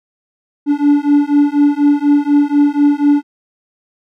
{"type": "beating tone pair", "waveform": "triangle", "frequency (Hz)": [287.5, 291.6], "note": ["D4", "D4"], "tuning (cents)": [-37, -12], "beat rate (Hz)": 4.1, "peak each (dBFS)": -10, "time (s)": [0.66, 3.23], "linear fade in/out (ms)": 50, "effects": []}